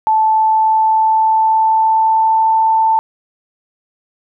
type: tone with pitch glide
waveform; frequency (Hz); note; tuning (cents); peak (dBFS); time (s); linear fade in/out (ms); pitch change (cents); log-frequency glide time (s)
sine; 875 to 887.7; A5 to A5; -10 to +15; -9; 0.07-2.99; 0; +25; 0.22-2.53
effects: none